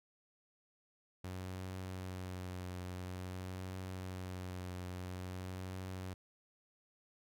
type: tone with vibrato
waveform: sawtooth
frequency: 92 Hz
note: F#2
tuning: 9 cents flat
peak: -38 dBFS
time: 1.24-6.14 s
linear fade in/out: 5 ms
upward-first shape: triangle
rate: 0.49 Hz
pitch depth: 29 cents each way
effects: none